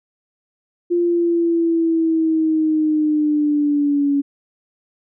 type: linear sweep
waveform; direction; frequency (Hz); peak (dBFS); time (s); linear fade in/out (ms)
sine; down; 348.9 to 280.9; -14; 0.9-4.22; 20
effects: none